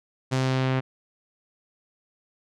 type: tone with low-pass filter sweep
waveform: sawtooth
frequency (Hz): 130.81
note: C3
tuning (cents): 0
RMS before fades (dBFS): -24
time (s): 0.31-0.81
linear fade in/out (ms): 20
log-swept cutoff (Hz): 7400 to 2400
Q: 1.1
effects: none